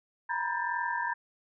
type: tone cluster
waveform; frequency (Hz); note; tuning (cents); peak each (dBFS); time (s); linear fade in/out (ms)
sine; 941 / 983 / 1595 / 1773; A#5 / B5 / G6 / A6; +16 / -8 / +30 / +13; -33 / -35 / -35 / -36; 0.29-1.14; 10
effects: none